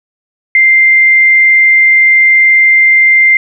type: tone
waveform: sine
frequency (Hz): 2093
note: C7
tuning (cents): 0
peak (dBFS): -3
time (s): 0.55-3.37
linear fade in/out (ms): 2
effects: none